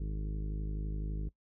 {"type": "harmonic tone", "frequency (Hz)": 51.91, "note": "G#1", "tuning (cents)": 0, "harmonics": [1, 2, 3, 4, 5, 6, 7, 8, 9], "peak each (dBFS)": [-34, -46, -42, -50, -57, -50, -60, -55, -62], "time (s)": [0, 1.29], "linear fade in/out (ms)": 5, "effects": ["noise-tail reverb RT60 0.1 s tail -20 dB re dry"]}